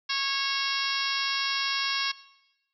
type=harmonic tone; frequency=549 Hz; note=C#5; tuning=17 cents flat; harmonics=2 / 3 / 4 / 5 / 6 / 7 / 8 / 9 / 10; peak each=-35 / -35 / -35 / -35 / -35 / -35 / -35 / -35 / -35 dBFS; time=0.09-2.12 s; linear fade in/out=10 ms; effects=noise-tail reverb RT60 1.0 s tail -19 dB re dry